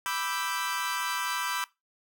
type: chord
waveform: sawtooth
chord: E minor seventh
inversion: second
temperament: equal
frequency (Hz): 987.8 / 1174.7 / 1318.5 / 1568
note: B5 / D6 / E6 / G6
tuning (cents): 0 / 0 / 0 / 0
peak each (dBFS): -30 / -32 / -32 / -31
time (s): 0.06-1.64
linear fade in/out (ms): 0
effects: noise-tail reverb RT60 0.2 s tail -19 dB re dry